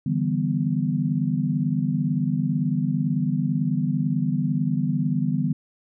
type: chord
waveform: sine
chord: E minor seventh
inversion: third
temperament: equal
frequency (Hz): 146.83 / 164.81 / 196 / 246.9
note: D3 / E3 / G3 / B3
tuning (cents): 0 / 0 / 0 / 0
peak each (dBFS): -25 / -26 / -27 / -26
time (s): 0.06-5.53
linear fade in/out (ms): 5
effects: none